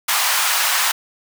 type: high-pass noise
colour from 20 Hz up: pink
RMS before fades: -18 dBFS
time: 0.08-0.92 s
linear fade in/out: 10 ms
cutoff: 890 Hz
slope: 24 dB/octave
effects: none